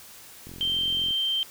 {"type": "click train", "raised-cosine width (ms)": 3, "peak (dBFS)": -30, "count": 29, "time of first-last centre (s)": [0.47, 1.108], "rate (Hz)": 43.9}
{"type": "tone", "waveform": "sine", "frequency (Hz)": 3136, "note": "G7", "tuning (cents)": 0, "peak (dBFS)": -23, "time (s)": [0.61, 1.43], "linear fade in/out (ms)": 0}
{"effects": ["white hiss -47 dBFS RMS until 1.5 s"]}